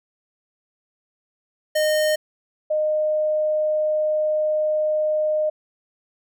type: tone pair in turn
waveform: square / sine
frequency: 614 / 614 Hz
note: D#5 / D#5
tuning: -23 / -23 cents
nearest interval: unison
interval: 0 cents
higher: neither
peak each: -18 dBFS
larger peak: neither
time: 1.75-2.16 / 2.7-5.5 s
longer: second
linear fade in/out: 10 ms
effects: none